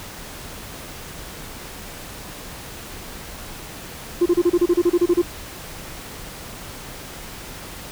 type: tone bursts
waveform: sine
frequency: 349.2 Hz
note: F4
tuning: in tune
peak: -10 dBFS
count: 13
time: 4.21-5.219 s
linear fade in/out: 10 ms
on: 49 ms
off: 31 ms
effects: tanh soft clip ceiling -11 dBFS + pink hiss -36 dBFS RMS until 7.91 s